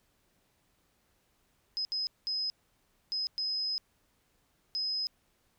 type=tone bursts at uneven times; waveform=sine; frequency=5070 Hz; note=D#8; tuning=32 cents sharp; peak=-30 dBFS; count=6; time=1.77-1.85 / 1.92-2.07 / 2.27-2.5 / 3.12-3.27 / 3.38-3.78 / 4.75-5.07 s; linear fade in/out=0 ms; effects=pink hiss -72 dBFS RMS until 5.58 s